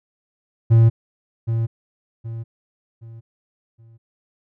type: tone with echo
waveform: triangle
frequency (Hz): 114.2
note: A#2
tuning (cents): -35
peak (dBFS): -7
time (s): 0.7-0.9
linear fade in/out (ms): 20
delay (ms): 770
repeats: 4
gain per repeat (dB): -9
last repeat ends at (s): 3.98
effects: none